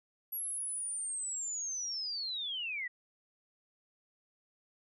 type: linear sweep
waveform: sine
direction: down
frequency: 11510 to 1887 Hz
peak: -35 dBFS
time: 0.32-2.88 s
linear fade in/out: 10 ms
effects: none